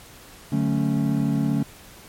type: chord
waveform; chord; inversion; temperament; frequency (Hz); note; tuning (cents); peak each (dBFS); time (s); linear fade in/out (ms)
triangle; D major seventh; none; equal; 146.83 / 185 / 220 / 277.2; D3 / F#3 / A3 / C#4; 0 / 0 / 0 / 0; -22 / -27 / -22 / -23; 0.52-1.63; 5
effects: pink hiss -46 dBFS RMS until 2.08 s + MP3 64 kbps